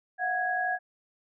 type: tone cluster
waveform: sine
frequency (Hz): 681 / 732 / 1659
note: F5 / F#5 / G#6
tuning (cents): -44 / -19 / -2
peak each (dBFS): -38 / -29 / -29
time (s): 0.18-0.79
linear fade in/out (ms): 50
effects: none